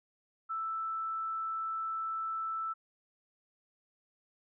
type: tone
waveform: sine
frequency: 1321 Hz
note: E6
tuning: 3 cents sharp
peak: -33 dBFS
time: 0.49-2.74 s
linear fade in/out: 20 ms
effects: none